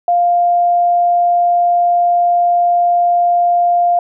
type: tone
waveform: sine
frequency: 700 Hz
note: F5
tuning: 4 cents sharp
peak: -9 dBFS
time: 0.08-3.99 s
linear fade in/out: 2 ms
effects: none